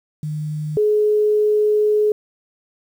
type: tone pair in turn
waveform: sine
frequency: 151.9 / 422.7 Hz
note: D#3 / G#4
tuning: -41 / +31 cents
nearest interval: octave + tritone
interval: 1772 cents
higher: second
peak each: -22 / -13 dBFS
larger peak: second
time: 0.23-0.77 / 0.77-2.12 s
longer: second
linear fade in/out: 2 ms
effects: 8-bit